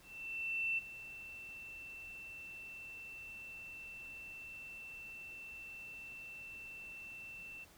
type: tone with ADSR envelope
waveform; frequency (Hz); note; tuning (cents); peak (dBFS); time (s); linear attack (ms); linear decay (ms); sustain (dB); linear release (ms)
sine; 2680; E7; +28; -32; 0.02-7.65; 760; 17; -15; 16
effects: pink hiss -62 dBFS RMS until 7.77 s